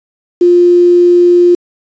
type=tone with quantisation; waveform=sine; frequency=351.6 Hz; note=F4; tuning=12 cents sharp; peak=-3 dBFS; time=0.41-1.55 s; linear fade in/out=5 ms; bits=5; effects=resampled to 16000 Hz